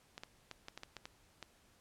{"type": "clicks", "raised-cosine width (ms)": 0.2, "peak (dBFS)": -28, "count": 9, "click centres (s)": [0.179, 0.235, 0.513, 0.684, 0.776, 0.834, 0.967, 1.055, 1.427], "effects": ["pink hiss -68 dBFS RMS until 1.8 s", "low-pass 12000 Hz 12 dB/octave"]}